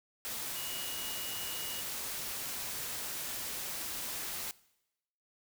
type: tone in noise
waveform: sine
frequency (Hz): 2893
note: F#7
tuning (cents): -40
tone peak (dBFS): -44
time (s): 0.56-1.81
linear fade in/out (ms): 0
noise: white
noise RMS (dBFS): -39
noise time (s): 0.25-4.51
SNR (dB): -8
effects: noise-tail reverb RT60 0.9 s tail -21 dB re dry